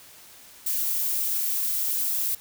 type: noise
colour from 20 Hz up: violet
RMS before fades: -26 dBFS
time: 0.66-2.35 s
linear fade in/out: 5 ms
effects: white hiss -49 dBFS RMS until 2.4 s